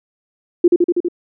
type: tone with echo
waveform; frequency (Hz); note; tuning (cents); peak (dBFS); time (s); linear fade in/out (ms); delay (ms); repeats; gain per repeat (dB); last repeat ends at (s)
sine; 349.2; F4; 0; -5; 0.64-0.68; 5; 81; 5; -2; 1.085
effects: none